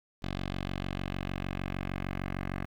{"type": "tone with low-pass filter sweep", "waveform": "10% pulse", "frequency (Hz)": 46.59, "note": "F#1", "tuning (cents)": 13, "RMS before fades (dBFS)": -35, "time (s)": [0.22, 2.66], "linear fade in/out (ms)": 20, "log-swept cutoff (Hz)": [3800, 2000], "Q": 1.8, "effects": ["9-bit"]}